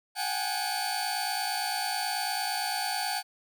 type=tone cluster; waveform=sawtooth; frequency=734 / 793 / 842 / 4529 Hz; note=F#5 / G5 / G#5 / C#8; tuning=-14 / +20 / +24 / +36 cents; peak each=-31 dBFS; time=0.15-3.23 s; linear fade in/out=50 ms; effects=none